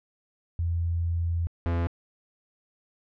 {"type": "tone pair in turn", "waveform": ["sine", "45% pulse"], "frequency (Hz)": [84.7, 85.04], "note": ["E2", "F2"], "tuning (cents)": [48, -46], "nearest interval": "unison", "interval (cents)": 6, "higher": "second", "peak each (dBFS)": -24, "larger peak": "neither", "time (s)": [[0.59, 1.47], [1.66, 1.87]], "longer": "first", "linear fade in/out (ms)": 0, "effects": ["low-pass 2000 Hz 12 dB/octave"]}